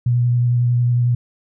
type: tone with vibrato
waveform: sine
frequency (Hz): 121.5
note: B2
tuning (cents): -28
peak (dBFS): -13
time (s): 0.06-1.15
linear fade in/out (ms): 5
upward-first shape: sine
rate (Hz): 11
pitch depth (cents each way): 15
effects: none